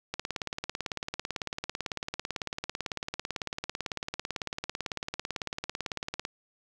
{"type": "click train", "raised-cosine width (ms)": 0.2, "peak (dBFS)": -15, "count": 111, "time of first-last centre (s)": [0.14, 6.251], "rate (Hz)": 18, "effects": []}